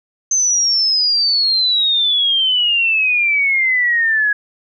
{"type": "exponential sweep", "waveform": "sine", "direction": "down", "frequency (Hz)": [6272, 1661.2], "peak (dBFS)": -12, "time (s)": [0.31, 4.33], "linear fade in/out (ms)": 5, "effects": []}